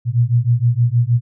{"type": "beating tone pair", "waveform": "sine", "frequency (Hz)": [116.54, 122.94], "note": ["A#2", "B2"], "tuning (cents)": [0, -7], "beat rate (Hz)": 6.4, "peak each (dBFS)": -15, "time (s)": [0.05, 1.21], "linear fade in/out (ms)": 50, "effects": []}